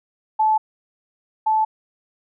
sine tone pair in turn, 868 / 871.8 Hz, A5 / A5, -24 / -16 cents, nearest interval unison, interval 8 cents, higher second, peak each -14 / -15 dBFS, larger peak first, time 0.39-0.58 / 1.46-1.65 s, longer neither, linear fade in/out 10 ms, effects none

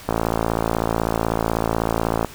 click train, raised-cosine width 1 ms, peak -5 dBFS, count 122, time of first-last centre 0.09-2.247 s, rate 56.1 Hz, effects pink hiss -40 dBFS RMS until 2.34 s

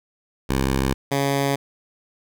10% pulse tone pair in turn, 66.7 / 139.27 Hz, C2 / C#3, +34 / +8 cents, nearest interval octave + minor second, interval 1274 cents, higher second, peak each -11 dBFS, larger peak neither, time 0.49-0.94 / 1.11-1.56 s, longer neither, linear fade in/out 10 ms, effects none

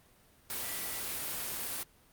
sine tone in noise, 1967 Hz, B6, 7 cents flat, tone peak -48 dBFS, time 0.62-1 s, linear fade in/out 0 ms, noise white, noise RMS -37 dBFS, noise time 0.5-1.83 s, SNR -14 dB, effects pink hiss -63 dBFS RMS until 2.12 s + Opus 32 kbps

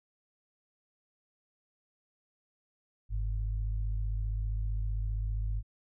sine tone pair together, 49.41 / 104.7 Hz, G1 / G#2, +14 / +15 cents, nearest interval octave + minor second, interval 1301 cents, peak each -30 / -37 dBFS, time 3.09-5.63 s, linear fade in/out 50 ms, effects none

